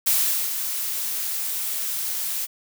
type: noise with ADSR envelope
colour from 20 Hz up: blue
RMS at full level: -19 dBFS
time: 0.06-2.47 s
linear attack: 13 ms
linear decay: 420 ms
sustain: -8 dB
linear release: 28 ms
effects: none